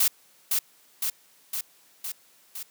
blue noise with echo, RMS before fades -21 dBFS, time 0-0.08 s, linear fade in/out 5 ms, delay 510 ms, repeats 5, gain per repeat -3 dB, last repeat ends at 2.63 s, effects white hiss -59 dBFS RMS until 2.7 s + high-pass 150 Hz 12 dB/octave

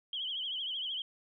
sine tone with vibrato, 3136 Hz, G7, in tune, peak -34 dBFS, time 0.13-1.02 s, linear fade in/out 2 ms, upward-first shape triangle, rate 13 Hz, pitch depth 120 cents each way, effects none

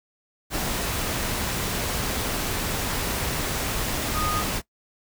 sine tone in noise, 1237 Hz, D#6, 10 cents flat, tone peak -26 dBFS, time 4.13-4.44 s, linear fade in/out 50 ms, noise pink, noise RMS -27 dBFS, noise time 0.5-4.62 s, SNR -2 dB, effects noise-tail reverb RT60 0.1 s tail -20 dB re dry

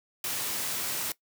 white noise, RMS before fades -32 dBFS, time 0.24-1.12 s, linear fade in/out 2 ms, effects noise-tail reverb RT60 0.1 s tail -19 dB re dry + high-pass 100 Hz 12 dB/octave

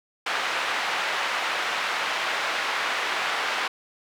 pink band-pass noise, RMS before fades -27 dBFS, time 0.26-3.68 s, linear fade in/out 5 ms, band 970 to 2900 Hz, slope 12 dB/octave, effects none

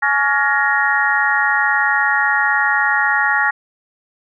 harmonic tone with a mistuned harmonic, 281.3 Hz, C#4, 26 cents sharp, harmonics 3 / 4 / 5 / 6 / 7, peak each -20 / -23 / -19 / -21 / -17 dBFS, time 0.02-3.51 s, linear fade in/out 10 ms, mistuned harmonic 7, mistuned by -88 cents, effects none

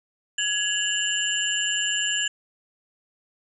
sine tone cluster, 1678 / 2799 / 2988 / 7210 Hz, G#6 / F7 / F#7 / A8, +17 / +3 / +16 / +41 cents, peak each -28 dBFS, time 0.38-2.28 s, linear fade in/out 5 ms, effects none

